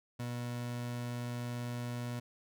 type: tone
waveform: 30% pulse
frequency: 121.2 Hz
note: B2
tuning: 32 cents flat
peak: -34 dBFS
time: 0.19-2.2 s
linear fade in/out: 10 ms
effects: none